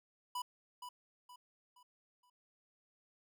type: tone with echo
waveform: square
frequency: 987.8 Hz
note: B5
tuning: in tune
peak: -38 dBFS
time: 0.35-0.42 s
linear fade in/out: 5 ms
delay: 470 ms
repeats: 4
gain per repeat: -8 dB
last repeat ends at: 2.3 s
effects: none